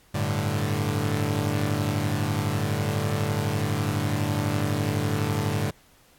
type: chord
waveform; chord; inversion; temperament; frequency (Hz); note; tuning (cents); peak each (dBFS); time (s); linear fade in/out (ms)
sawtooth; G suspended second; none; equal; 98 / 110 / 146.83; G2 / A2 / D3; 0 / 0 / 0; -24; 0.14-5.71; 10
effects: pink hiss -58 dBFS RMS until 6.18 s + AAC 64 kbps